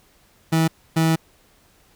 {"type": "tone bursts at uneven times", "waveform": "30% pulse", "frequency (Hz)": 161.8, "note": "E3", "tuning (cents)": -32, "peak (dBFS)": -13, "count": 2, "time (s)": [[0.52, 0.68], [0.96, 1.16]], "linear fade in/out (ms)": 10, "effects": ["pink hiss -57 dBFS RMS until 1.95 s"]}